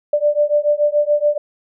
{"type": "beating tone pair", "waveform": "sine", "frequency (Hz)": [587.3, 594.3], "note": ["D5", "D5"], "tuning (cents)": [0, 20], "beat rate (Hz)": 7, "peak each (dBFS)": -16, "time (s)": [0.13, 1.38], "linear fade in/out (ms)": 5, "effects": []}